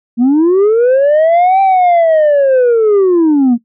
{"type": "linear two-way sweep", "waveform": "sine", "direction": "up then down", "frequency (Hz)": [227.7, 784, 227.7], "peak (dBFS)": -3, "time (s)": [0.17, 3.58], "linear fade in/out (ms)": 50, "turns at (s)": 1.61, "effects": ["noise-tail reverb RT60 0.1 s tail -17 dB re dry", "tanh soft clip ceiling -5 dBFS"]}